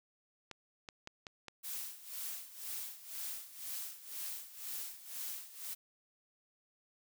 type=clicks; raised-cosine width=0.2 ms; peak=-28 dBFS; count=5; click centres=0.513 / 0.888 / 1.074 / 1.268 / 1.483 s
type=noise with tremolo; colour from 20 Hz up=blue; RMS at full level=-41 dBFS; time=1.63-5.75 s; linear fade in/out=20 ms; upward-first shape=sine; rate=2 Hz; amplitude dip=80%
effects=none